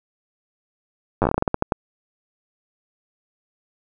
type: slowing click train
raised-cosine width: 1 ms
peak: -4 dBFS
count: 14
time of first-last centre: 1.22-1.722 s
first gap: 9 ms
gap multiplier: 1.22
effects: none